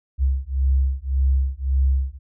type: beating tone pair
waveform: sine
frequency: 66 / 67.8 Hz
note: C2 / C#2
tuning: +16 / -38 cents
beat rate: 1.8 Hz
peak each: -20 dBFS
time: 0.18-2.19 s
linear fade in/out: 50 ms
effects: none